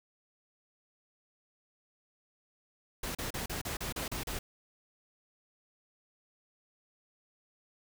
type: noise bursts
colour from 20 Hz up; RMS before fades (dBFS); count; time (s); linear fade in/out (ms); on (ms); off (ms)
pink; -37; 9; 3.03-4.39; 5; 120; 35
effects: none